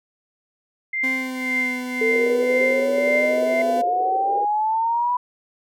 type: tone with tremolo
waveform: sine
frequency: 2093 Hz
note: C7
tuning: in tune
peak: -18 dBFS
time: 0.93-3.62 s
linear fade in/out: 5 ms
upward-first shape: triangle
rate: 1.9 Hz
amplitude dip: 100%
type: tone with pitch glide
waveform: 40% pulse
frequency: 260.6 to 251.1 Hz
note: C4 to B3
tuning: -7 to +29 cents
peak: -26 dBFS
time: 1.03-3.82 s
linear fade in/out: 10 ms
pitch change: -64 cents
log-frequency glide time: 1.14-1.7 s
type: exponential sweep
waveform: sine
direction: up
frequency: 442.9 to 991 Hz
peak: -18 dBFS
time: 2.01-5.17 s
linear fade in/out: 5 ms
type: band-pass noise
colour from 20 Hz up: white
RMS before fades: -30 dBFS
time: 2.11-4.45 s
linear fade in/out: 5 ms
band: 390 to 510 Hz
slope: 48 dB/octave
effects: none